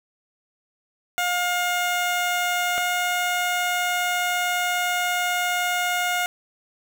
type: tone pair in turn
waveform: 15% pulse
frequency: 712 / 714.6 Hz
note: F5 / F5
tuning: +33 / +40 cents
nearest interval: unison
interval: 7 cents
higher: second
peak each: -15 dBFS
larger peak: neither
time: 1.18-2.78 / 2.78-6.26 s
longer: second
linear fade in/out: 0 ms
effects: 9-bit